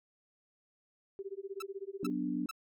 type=tone with tremolo; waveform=sine; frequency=392 Hz; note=G4; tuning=in tune; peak=-36 dBFS; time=1.19-2.1 s; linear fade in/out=0 ms; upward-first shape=sine; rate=16 Hz; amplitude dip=100%
type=tone bursts; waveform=sawtooth; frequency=1318.5 Hz; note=E6; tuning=in tune; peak=-35 dBFS; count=3; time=1.6-2.512 s; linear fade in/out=5 ms; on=24 ms; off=420 ms
type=chord; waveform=sine; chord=B minor; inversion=second; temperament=equal; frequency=185 / 246.9 / 293.7 Hz; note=F#3 / B3 / D4; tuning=0 / 0 / 0 cents; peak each=-39 / -36 / -35 dBFS; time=2.03-2.46 s; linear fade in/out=2 ms
effects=none